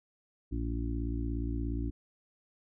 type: harmonic tone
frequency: 57 Hz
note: A#1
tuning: 38 cents flat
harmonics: 1 / 2 / 4 / 5 / 6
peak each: -33 / -38 / -43 / -38 / -44 dBFS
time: 0.51-1.91 s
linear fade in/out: 20 ms
effects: none